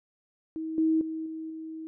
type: tone with level steps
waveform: sine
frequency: 319.3 Hz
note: D#4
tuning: 45 cents sharp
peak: -31 / -21 / -31 / -34 / -36 dBFS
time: 0.56-1.87 s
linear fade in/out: 0 ms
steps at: 0.78 / 1.01 / 1.26 / 1.5 s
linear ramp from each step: 2 ms
effects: none